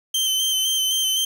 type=tone with vibrato; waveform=sawtooth; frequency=3100 Hz; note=G7; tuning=20 cents flat; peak=-16 dBFS; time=0.14-1.25 s; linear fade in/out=5 ms; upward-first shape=square; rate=3.9 Hz; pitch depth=22 cents each way; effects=8-bit